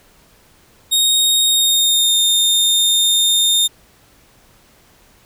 sawtooth tone with pitch glide, 3729 to 3648 Hz, A#7 to A#7, 0 to -38 cents, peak -9 dBFS, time 0.91-3.68 s, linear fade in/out 20 ms, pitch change -38 cents, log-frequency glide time 1.44-2.18 s, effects pink hiss -51 dBFS RMS until 5.25 s

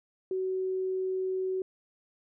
sine tone, 375.4 Hz, F#4, 25 cents sharp, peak -28 dBFS, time 0.31-1.62 s, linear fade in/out 2 ms, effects none

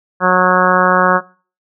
harmonic tone, 182.9 Hz, F#3, 20 cents flat, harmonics 1 / 2 / 3 / 4 / 5 / 6 / 7 / 8 / 9, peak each -18 / -21 / -16 / -20 / -19 / -16 / -17 / -18 / -20 dBFS, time 0.2-1.21 s, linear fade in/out 50 ms, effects noise-tail reverb RT60 0.4 s tail -21 dB re dry

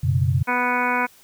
sine chord, F# suspended fourth, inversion none, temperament equal, 92.5 / 123.47 / 138.59 Hz, F#2 / B2 / C#3, 0 / 0 / 0 cents, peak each -21 dBFS, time 0.03-0.43 s, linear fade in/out 10 ms
harmonic tone, 246.9 Hz, B3, in tune, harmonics 1 / 2 / 3 / 4 / 5 / 6 / 7 / 8 / 9 / 10, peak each -28 / -30 / -29 / -23 / -32 / -25 / -34 / -37 / -27 / -32 dBFS, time 0.47-1.07 s, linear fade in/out 20 ms
effects white hiss -52 dBFS RMS until 1.23 s

